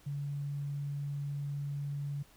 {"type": "tone", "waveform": "sine", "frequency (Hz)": 142.7, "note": "D3", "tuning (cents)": -49, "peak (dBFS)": -34, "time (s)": [0.06, 2.23], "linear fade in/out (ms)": 10, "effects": ["added 60 Hz sine -69 dBFS peak until 2.36 s", "pink hiss -62 dBFS RMS until 2.36 s"]}